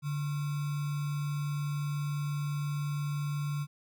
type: tone with sample-and-hold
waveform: sine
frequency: 145.7 Hz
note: D3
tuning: 13 cents flat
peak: -30 dBFS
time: 0.02-3.67 s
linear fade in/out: 50 ms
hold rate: 1225 Hz
effects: none